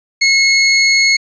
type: tone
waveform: 25% pulse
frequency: 2174 Hz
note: C#7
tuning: 34 cents flat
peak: -5 dBFS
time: 0.21-1.17 s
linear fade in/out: 10 ms
effects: resampled to 16000 Hz